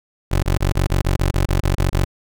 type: tone bursts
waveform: 20% pulse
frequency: 46.47 Hz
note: F#1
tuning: 8 cents sharp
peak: -10 dBFS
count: 12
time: 0.31-2.047 s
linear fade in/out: 10 ms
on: 120 ms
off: 27 ms
effects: none